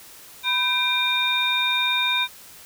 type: tone cluster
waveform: sine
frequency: 992 / 1544 / 2384 / 3681 Hz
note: B5 / G6 / D7 / A#7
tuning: +7 / -27 / +25 / -23 cents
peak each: -27 / -30 / -24 / -22 dBFS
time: 0.43-2.28 s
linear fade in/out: 50 ms
effects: white hiss -45 dBFS RMS until 2.65 s